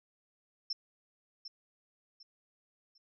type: tone with echo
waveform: sine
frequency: 5340 Hz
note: E8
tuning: 22 cents sharp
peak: -32 dBFS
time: 0.7-0.73 s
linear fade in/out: 5 ms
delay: 750 ms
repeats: 3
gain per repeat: -10 dB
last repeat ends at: 2.98 s
effects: none